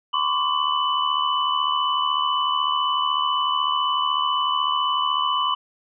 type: tone cluster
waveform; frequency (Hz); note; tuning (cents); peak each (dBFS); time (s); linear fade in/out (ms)
sine; 1013 / 1089 / 1163 / 2986; B5 / C#6 / D6 / F#7; +44 / -31 / -17 / +15; -25; 0.13-5.55; 10
effects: none